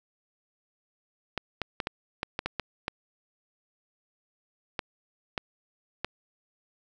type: clicks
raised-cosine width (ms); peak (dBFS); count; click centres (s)
0.3; -13; 12; 1.377 / 1.617 / 1.802 / 1.871 / 2.231 / 2.391 / 2.46 / 2.597 / 2.881 / 4.792 / 5.378 / 6.046
effects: none